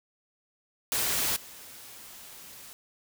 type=noise with level steps; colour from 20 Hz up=white; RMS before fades=-28 / -47 dBFS; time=0.92-2.73 s; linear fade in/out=0 ms; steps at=1.36 s; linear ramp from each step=5 ms; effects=none